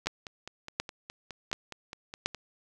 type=two click trains; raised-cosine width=0.2 ms; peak=-10 / -23 dBFS; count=4 / 12; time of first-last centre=0.07-2.26 / 0.06-2.347 s; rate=1.37 / 4.81 Hz; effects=none